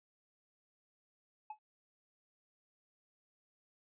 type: tone with exponential decay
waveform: triangle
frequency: 855 Hz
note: A5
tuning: 50 cents flat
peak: -37 dBFS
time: 1.5-1.59 s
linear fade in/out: 5 ms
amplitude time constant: 18 ms
effects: resampled to 8000 Hz